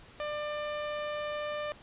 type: tone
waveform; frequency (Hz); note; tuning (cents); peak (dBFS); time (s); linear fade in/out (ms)
sawtooth; 596; D5; +25; -29; 0.2-1.72; 0
effects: pink hiss -54 dBFS RMS until 1.82 s + resampled to 8000 Hz